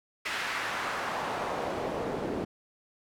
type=noise with band-pass filter sweep; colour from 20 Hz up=pink; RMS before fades=-33 dBFS; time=0.25-2.45 s; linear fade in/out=10 ms; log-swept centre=2100 to 330 Hz; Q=1.2; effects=none